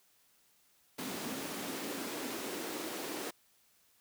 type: noise with high-pass filter sweep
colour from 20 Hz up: pink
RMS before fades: -40 dBFS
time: 0.98-3.31 s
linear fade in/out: 10 ms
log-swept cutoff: 230 to 350 Hz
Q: 2.4
effects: white hiss -69 dBFS RMS until 4 s